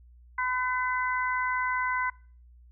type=harmonic tone; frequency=505 Hz; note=B4; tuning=39 cents sharp; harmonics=2 / 3 / 4; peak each=-29 / -31 / -32 dBFS; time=0.38-2.1 s; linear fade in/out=5 ms; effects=noise-tail reverb RT60 0.4 s tail -22 dB re dry + added 60 Hz sine -51 dBFS peak until 2.71 s